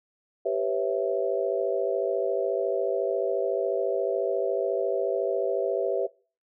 sine chord, C# half-diminished seventh, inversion second, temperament equal with one note detuned, 392 / 493.9 / 548 / 659.3 Hz, G4 / B4 / C#5 / E5, 0 / 0 / -20 / 0 cents, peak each -29 dBFS, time 0.45-6.07 s, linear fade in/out 10 ms, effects noise-tail reverb RT60 0.4 s tail -23 dB re dry

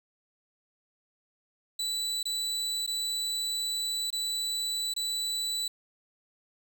35% pulse tone with dropouts, 3966 Hz, B7, 7 cents sharp, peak -27 dBFS, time 1.79-5.68 s, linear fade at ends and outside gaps 5 ms, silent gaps 2.23-2.254 / 2.865-2.875 / 4.104-4.127 / 4.938-4.963 s, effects none

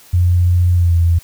sine tone with pitch glide, 88.5 to 84.7 Hz, F2 to E2, +23 to +48 cents, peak -9 dBFS, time 0.13-1.19 s, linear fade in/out 10 ms, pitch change -75 cents, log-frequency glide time 0.75-0.95 s, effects white hiss -44 dBFS RMS until 1.23 s

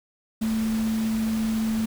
sine tone in noise, 221.4 Hz, A3, 11 cents sharp, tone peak -22 dBFS, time 0.41-1.86 s, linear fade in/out 10 ms, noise pink, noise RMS -37 dBFS, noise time 0.41-1.86 s, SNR +12 dB, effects none

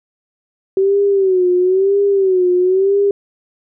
sine tone with vibrato, 380 Hz, F#4, 46 cents sharp, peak -10 dBFS, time 0.77-3.11 s, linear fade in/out 2 ms, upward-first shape sine, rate 1 Hz, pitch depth 100 cents each way, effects none

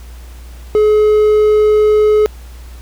triangle tone, 425 Hz, G#4, 40 cents sharp, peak -5 dBFS, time 0.75-2.26 s, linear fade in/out 0 ms, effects added 60 Hz sine -30 dBFS peak until 2.81 s + pink hiss -43 dBFS RMS until 2.81 s

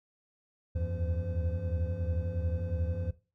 triangle tone cluster, 78.9 / 81.8 / 92.9 / 169.4 / 513 Hz, D#2 / E2 / F#2 / E3 / C5, +25 / -13 / +7 / +48 / -34 cents, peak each -36 / -31 / -32 / -40 / -40 dBFS, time 0.75-3.11 s, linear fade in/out 10 ms, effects noise-tail reverb RT60 0.3 s tail -17 dB re dry + tanh soft clip ceiling -18 dBFS

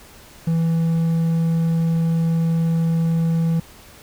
triangle tone, 164.81 Hz, E3, in tune, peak -14 dBFS, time 0.47-3.6 s, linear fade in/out 5 ms, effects pink hiss -45 dBFS RMS until 4.02 s

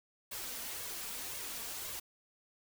white noise with flanger, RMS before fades -42 dBFS, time 0.31-2 s, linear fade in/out 10 ms, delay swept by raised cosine 1.8 to 4.4 ms, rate 1.9 Hz, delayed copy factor +0.55, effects none

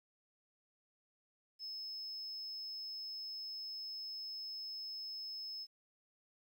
sine tone, 5200 Hz, E8, 24 cents flat, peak -40 dBFS, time 1.59-5.67 s, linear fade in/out 50 ms, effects tanh soft clip ceiling -41 dBFS + 12-bit

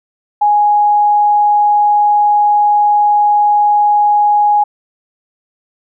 sine tone, 830.6 Hz, G#5, in tune, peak -7 dBFS, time 0.41-4.64 s, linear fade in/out 10 ms, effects none

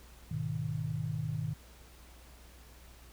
sine chord, G# minor, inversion none, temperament equal with one note detuned, 103.83 / 124.11 / 155.56 Hz, G#2 / B2 / D#3, 0 / +9 / 0 cents, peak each -39 / -37 / -35 dBFS, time 0.31-1.54 s, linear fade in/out 5 ms, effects added 60 Hz sine -54 dBFS peak until 3.12 s + pink hiss -58 dBFS RMS until 3.12 s

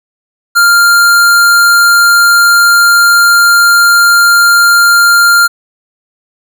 square tone, 1396.9 Hz, F6, in tune, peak -4 dBFS, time 0.55-5.48 s, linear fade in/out 20 ms, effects none

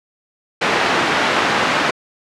white band-pass noise, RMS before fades -17 dBFS, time 0.61-1.91 s, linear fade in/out 10 ms, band 180 to 2000 Hz, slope 12 dB/octave, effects low-pass 8000 Hz 12 dB/octave

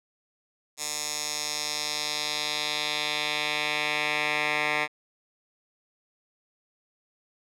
10% pulse tone with band-pass filter sweep, 150 Hz, D3, 37 cents sharp, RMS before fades -29 dBFS, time 0.77-4.88 s, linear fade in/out 50 ms, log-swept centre 7200 to 2000 Hz, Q 1.7, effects none

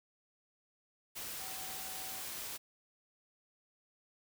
sine tone in noise, 760 Hz, F#5, 46 cents sharp, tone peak -52 dBFS, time 1.39-2.22 s, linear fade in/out 20 ms, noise white, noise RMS -43 dBFS, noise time 1.15-2.58 s, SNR -12 dB, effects none

